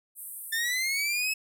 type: band-pass noise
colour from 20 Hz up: white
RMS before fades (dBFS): -41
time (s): 0.15-0.64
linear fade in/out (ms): 50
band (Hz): 8400 to 15000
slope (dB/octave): 96
type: linear sweep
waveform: sawtooth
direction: up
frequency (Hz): 1780 to 2600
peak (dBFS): -23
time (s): 0.52-1.34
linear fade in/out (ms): 10
effects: none